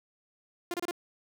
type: tone bursts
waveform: sawtooth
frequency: 349.2 Hz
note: F4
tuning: in tune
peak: -27 dBFS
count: 4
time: 0.71-0.911 s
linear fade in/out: 2 ms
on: 30 ms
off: 27 ms
effects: none